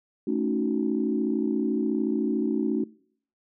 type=chord; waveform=sine; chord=D# half-diminished seventh; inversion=second; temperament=equal; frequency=220 / 277.2 / 311.1 / 370 Hz; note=A3 / C#4 / D#4 / F#4; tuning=0 / 0 / 0 / 0 cents; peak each=-28 / -28 / -29 / -29 dBFS; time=0.27-2.84 s; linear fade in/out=5 ms; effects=noise-tail reverb RT60 0.6 s tail -23 dB re dry + tanh soft clip ceiling -12 dBFS